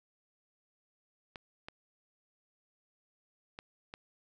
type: clicks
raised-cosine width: 0.3 ms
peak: -27 dBFS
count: 4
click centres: 1.358 / 1.685 / 3.589 / 3.939 s
effects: none